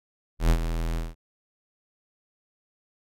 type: tone with ADSR envelope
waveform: square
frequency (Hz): 41.2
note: E1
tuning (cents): 0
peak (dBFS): -16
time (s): 0.39-1.15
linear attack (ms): 110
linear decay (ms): 73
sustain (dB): -10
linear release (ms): 180
effects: AAC 64 kbps